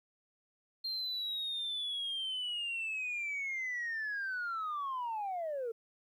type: linear sweep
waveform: sine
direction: down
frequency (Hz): 4202 to 440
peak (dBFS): -33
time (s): 0.84-5.72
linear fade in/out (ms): 10
effects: tanh soft clip ceiling -32 dBFS + 12-bit

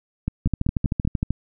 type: two click trains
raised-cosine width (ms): 5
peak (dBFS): -10 / -9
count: 5 / 12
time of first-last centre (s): 0.28-1.051 / 0.46-1.306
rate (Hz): 5.19 / 13
effects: none

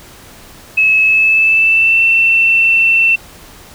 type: tone with pitch glide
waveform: sine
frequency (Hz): 2585 to 2687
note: E7 to E7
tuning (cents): -34 to +33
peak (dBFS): -7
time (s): 0.77-3.16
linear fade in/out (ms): 10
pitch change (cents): +67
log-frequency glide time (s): 1.03-2.04
effects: pink hiss -38 dBFS RMS until 3.74 s

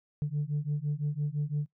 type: beating tone pair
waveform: sine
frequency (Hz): 144.5 / 150.4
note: D3 / D3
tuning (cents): -28 / +42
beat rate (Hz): 5.9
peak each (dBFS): -30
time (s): 0.22-1.66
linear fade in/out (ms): 0
effects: noise-tail reverb RT60 0.1 s tail -20 dB re dry + tanh soft clip ceiling -24 dBFS

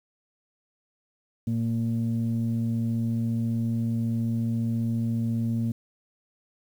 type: tone pair together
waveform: sine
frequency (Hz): 115.4 / 230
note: A#2 / A#3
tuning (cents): -17 / -23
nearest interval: octave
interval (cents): 1194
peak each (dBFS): -25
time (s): 1.47-5.72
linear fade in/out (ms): 5
effects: tanh soft clip ceiling -19 dBFS + 9-bit

